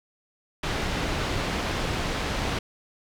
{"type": "low-pass noise", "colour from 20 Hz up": "pink", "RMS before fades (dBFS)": -28, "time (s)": [0.63, 2.59], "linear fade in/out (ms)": 5, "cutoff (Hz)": 4400, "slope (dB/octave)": 12, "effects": []}